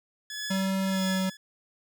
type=tone with tremolo; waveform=15% pulse; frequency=1705 Hz; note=G#6; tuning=45 cents sharp; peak=-25 dBFS; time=0.3-1.37 s; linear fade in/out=2 ms; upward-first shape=triangle; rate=1.6 Hz; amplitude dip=95%
type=tone with pitch glide; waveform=square; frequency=191.8 to 188.83 Hz; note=G3 to F#3; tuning=-37 to +36 cents; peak=-26 dBFS; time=0.5-1.3 s; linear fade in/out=10 ms; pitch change=-27 cents; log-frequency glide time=0.89-1.06 s
effects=none